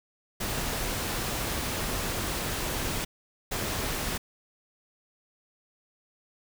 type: noise bursts at uneven times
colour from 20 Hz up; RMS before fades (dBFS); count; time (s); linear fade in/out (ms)
pink; -31; 2; 0.4-3.05 / 3.51-4.18; 10
effects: none